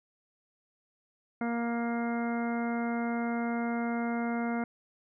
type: harmonic tone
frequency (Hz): 234.7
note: A#3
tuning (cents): +12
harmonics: 1 / 2 / 3 / 4 / 5 / 6 / 7 / 8 / 9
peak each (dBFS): -30 / -39 / -37 / -44 / -47 / -41 / -51 / -53 / -44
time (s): 1.41-4.64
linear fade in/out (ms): 2
effects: none